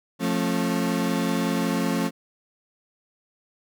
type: chord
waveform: 35% pulse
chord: F augmented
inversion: none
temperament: equal with one note detuned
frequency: 174.61 / 220 / 270.7 Hz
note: F3 / A3 / C#4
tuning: 0 / 0 / -41 cents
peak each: -25 dBFS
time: 0.19-2.11 s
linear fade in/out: 50 ms
effects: none